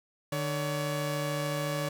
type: tone pair together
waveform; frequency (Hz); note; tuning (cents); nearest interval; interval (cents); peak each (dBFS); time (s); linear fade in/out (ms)
sawtooth; 150.1 / 566.7; D3 / C#5; +38 / +38; octave + major seventh; 2300; -28 / -29; 0.32-1.89; 5
effects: none